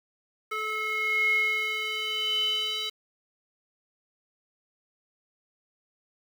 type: tone with band-pass filter sweep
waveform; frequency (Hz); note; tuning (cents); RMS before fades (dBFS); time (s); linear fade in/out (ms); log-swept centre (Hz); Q
square; 432.5; A4; -30; -28; 0.51-2.9; 10; 1700 to 3500; 8.9
effects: 8-bit